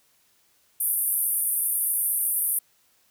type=band-pass noise; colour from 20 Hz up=white; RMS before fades=-25 dBFS; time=0.8-2.59 s; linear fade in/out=5 ms; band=9200 to 14000 Hz; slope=96 dB/octave; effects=white hiss -64 dBFS RMS until 3.1 s